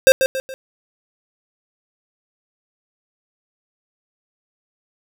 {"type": "tone with echo", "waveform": "square", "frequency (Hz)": 528, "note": "C5", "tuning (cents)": 16, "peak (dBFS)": -6, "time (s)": [0.07, 0.12], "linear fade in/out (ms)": 0, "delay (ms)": 140, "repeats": 3, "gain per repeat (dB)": -8, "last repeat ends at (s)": 0.54, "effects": []}